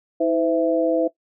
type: tone cluster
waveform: sine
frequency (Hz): 322.7 / 510 / 662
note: E4 / C5 / E5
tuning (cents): -37 / -44 / +7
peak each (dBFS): -21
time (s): 0.2-1.08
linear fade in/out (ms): 10
effects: noise-tail reverb RT60 0.1 s tail -18 dB re dry